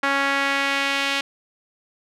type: tone with band-pass filter sweep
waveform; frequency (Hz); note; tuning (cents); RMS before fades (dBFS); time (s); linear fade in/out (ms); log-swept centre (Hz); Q
sawtooth; 277.2; C#4; 0; -22; 0.03-1.21; 5; 1600 to 2900; 1.5
effects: none